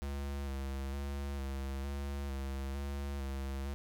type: tone with vibrato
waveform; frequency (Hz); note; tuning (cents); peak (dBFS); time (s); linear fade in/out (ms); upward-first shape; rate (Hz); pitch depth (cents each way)
square; 68.9; C#2; -10; -37; 0.02-3.74; 0; square; 1.1; 30
effects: none